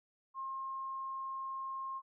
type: tone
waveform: sine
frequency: 1068 Hz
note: C6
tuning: 35 cents sharp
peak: -38 dBFS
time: 0.34-2.02 s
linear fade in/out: 50 ms
effects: none